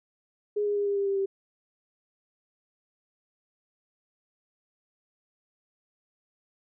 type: tone with pitch steps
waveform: sine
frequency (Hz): 415.3 / 411 / 406.8 / 402.5 / 398.4 / 394.3 / 390.2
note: G#4 / G#4 / G#4 / G4 / G4 / G4 / G4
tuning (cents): 0 / -18 / -36 / +46 / +28 / +10 / -8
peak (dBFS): -24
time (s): 0.56-1.26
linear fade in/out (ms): 10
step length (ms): 100
effects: none